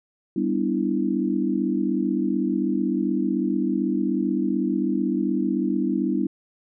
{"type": "chord", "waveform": "sine", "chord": "E minor seventh", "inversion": "first", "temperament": "equal", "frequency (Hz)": [196, 246.9, 293.7, 329.6], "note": ["G3", "B3", "D4", "E4"], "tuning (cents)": [0, 0, 0, 0], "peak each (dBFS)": -26, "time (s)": [0.36, 6.27], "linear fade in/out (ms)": 5, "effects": []}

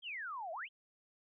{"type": "exponential two-way sweep", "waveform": "sine", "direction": "down then up", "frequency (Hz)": [3314, 622.3, 3314], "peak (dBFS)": -40, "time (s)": [0.02, 0.69], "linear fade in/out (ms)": 50, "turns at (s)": 0.52, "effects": []}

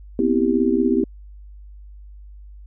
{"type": "chord", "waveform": "sine", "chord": "C major seventh", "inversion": "third", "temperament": "just", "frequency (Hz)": [245.3, 261.6, 327, 392.4], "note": ["B3", "C4", "E4", "G4"], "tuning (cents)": [-12, 0, -14, 2], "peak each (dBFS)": -21, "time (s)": [0.19, 1.04], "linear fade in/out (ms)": 2, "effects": ["added 50 Hz sine -38 dBFS peak until 2.66 s"]}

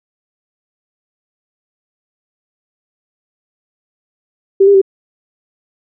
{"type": "tone with pitch steps", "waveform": "sine", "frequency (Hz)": [389.9, 401.1, 386.7], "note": ["G4", "G4", "G4"], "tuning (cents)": [-9, 40, -24], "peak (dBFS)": -4, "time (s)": [4.6, 4.816], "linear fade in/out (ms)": 10, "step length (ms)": 72, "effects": []}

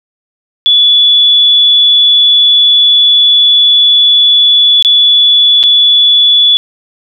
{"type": "tone with dropouts", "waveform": "sine", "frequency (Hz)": 3432, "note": "A7", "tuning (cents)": -44, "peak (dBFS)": -3, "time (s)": [0.66, 6.57], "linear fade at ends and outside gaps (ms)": 0, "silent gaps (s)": [[4.825, 4.848], [5.63, 5.637]], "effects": []}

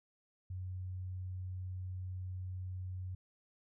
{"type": "tone", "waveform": "sine", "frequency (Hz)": 92.2, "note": "F#2", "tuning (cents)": -6, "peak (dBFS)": -39, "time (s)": [0.5, 3.15], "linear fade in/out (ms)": 5, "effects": []}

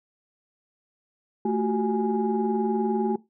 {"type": "tone cluster", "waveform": "sine", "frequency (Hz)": [220.7, 361.2, 381.1, 832], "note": ["A3", "F#4", "G4", "G#5"], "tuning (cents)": [5, -42, -49, 3], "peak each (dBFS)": [-25, -30, -26, -29], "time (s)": [1.45, 3.16], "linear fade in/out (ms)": 5, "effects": ["noise-tail reverb RT60 0.2 s tail -19 dB re dry", "tanh soft clip ceiling -13 dBFS"]}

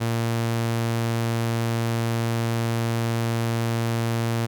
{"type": "tone", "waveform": "sawtooth", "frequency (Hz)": 115.5, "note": "A#2", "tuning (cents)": -16, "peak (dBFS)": -18, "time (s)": [0, 4.47], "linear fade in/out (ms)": 20, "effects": []}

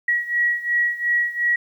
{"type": "beating tone pair", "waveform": "sine", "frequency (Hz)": [1915, 1917.8], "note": ["A#6", "A#6"], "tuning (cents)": [46, 49], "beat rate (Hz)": 2.8, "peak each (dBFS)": [-20, -23], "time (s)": [0.08, 1.56], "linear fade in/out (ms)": 5, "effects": ["9-bit"]}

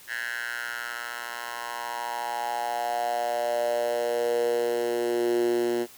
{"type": "tone with high-pass filter sweep", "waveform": "10% pulse", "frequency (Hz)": 119.1, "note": "A#2", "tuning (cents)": 38, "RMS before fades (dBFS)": -28, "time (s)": [0.07, 5.87], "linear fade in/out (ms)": 50, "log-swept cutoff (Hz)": [1700, 310], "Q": 5.9, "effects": ["white hiss -50 dBFS RMS until 5.97 s"]}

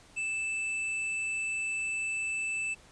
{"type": "tone with tanh clipping", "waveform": "triangle", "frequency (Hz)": 2637, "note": "E7", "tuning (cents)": 0, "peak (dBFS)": -32, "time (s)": [0.16, 2.75], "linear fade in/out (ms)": 20, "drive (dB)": 15, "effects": ["pink hiss -57 dBFS RMS until 2.91 s", "resampled to 22050 Hz"]}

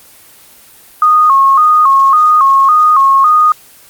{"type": "tone with vibrato", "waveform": "sine", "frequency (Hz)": 1159, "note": "D6", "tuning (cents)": -23, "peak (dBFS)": -4, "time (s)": [1.02, 3.52], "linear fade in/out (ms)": 2, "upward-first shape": "square", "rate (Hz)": 1.8, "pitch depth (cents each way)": 110, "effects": ["white hiss -40 dBFS RMS until 3.89 s", "Opus 24 kbps"]}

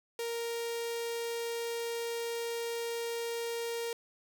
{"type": "tone with notch filter", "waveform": "sawtooth", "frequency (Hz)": 466.2, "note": "A#4", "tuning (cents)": 0, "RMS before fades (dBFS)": -36, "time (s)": [0.19, 3.93], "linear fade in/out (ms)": 2, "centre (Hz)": 1200, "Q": 1.2, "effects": []}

